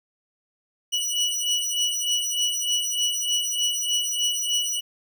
25% pulse beating tone pair, 2937 / 2940.3 Hz, F#7 / F#7, -13 / -12 cents, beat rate 3.3 Hz, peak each -22 dBFS, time 0.92-4.81 s, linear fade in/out 20 ms, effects none

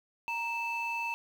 sine tone pair together, 932.3 / 2637 Hz, A#5 / E7, 0 / 0 cents, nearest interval octave + tritone, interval 1800 cents, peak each -33 / -32 dBFS, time 0.28-1.14 s, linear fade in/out 0 ms, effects tanh soft clip ceiling -27 dBFS + 9-bit

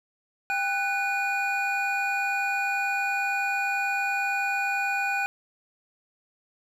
triangle tone cluster, 794 / 1489 / 2451 Hz, G5 / F#6 / D#7, +22 / +11 / -27 cents, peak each -27 dBFS, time 0.5-5.26 s, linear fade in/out 0 ms, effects none

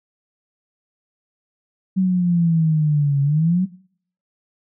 sine exponential two-way sweep, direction down then up, 190 to 138.59 to 190 Hz, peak -14 dBFS, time 1.96-3.66 s, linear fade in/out 20 ms, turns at 3.22 s, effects noise-tail reverb RT60 0.6 s tail -21 dB re dry

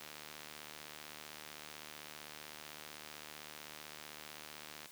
click train, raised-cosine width 0.2 ms, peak -30 dBFS, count 368, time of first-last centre 0.01-4.858 s, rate 75.7 Hz, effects white hiss -57 dBFS RMS until 4.91 s + high-pass 100 Hz 12 dB/octave

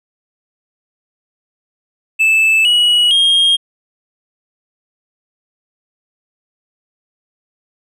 triangle tone with pitch steps, 2629 / 2917 / 3237 Hz, E7 / F#7 / G#7, -5 / -25 / -45 cents, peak -7 dBFS, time 2.19-3.57 s, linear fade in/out 20 ms, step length 460 ms, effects resampled to 32000 Hz

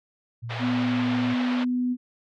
sine tone with pitch glide, 116.54 to 115.27 Hz, A#2 to A#2, 0 to -19 cents, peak -31 dBFS, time 0.42-1.35 s, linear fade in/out 20 ms, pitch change -19 cents, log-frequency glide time 0.63-0.91 s
pink band-pass noise, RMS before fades -34 dBFS, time 0.49-1.65 s, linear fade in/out 20 ms, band 520 to 3600 Hz, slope 24 dB/octave
sine tone, 248.5 Hz, B3, 11 cents sharp, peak -22 dBFS, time 0.59-1.97 s, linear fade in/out 50 ms
effects none

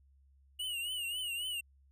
square tone with vibrato, 2886 Hz, F#7, 44 cents flat, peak -36 dBFS, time 0.59-1.61 s, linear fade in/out 10 ms, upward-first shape triangle, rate 3.7 Hz, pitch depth 110 cents each way, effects added 68 Hz sine -62 dBFS peak until 1.91 s

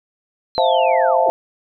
sine linear sweep, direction down, 4186 to 304.7 Hz, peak -26 dBFS, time 0.55-1.29 s, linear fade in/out 0 ms
sine chord, F major seventh, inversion second, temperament equal with one note detuned, 523.3 / 650.9 / 698.5 / 880 Hz, C5 / E5 / F5 / A5, 0 / -22 / 0 / 0 cents, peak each -18 dBFS, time 0.58-1.3 s, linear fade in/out 0 ms
effects none

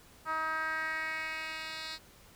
10% pulse tone with band-pass filter sweep, 316.9 Hz, D#4, 32 cents sharp, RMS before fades -36 dBFS, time 0.25-1.99 s, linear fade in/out 50 ms, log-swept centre 1200 to 3900 Hz, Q 2.9, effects pink hiss -58 dBFS RMS until 2.35 s

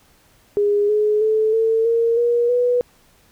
sine tone with pitch steps, 410.6 / 422.9 / 435.5 / 448.5 / 461.9 / 475.8 / 490 Hz, G#4 / G#4 / A4 / A4 / A#4 / A#4 / B4, -20 / +31 / -18 / +33 / -16 / +35 / -14 cents, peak -14 dBFS, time 0.57-2.81 s, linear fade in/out 0 ms, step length 320 ms, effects pink hiss -55 dBFS RMS until 3.31 s

